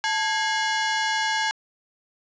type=ring-modulated tone; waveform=sawtooth; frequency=1263 Hz; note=D#6; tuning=26 cents sharp; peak=-15 dBFS; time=0.04-1.51 s; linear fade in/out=0 ms; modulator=384 Hz; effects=resampled to 16000 Hz + 8-bit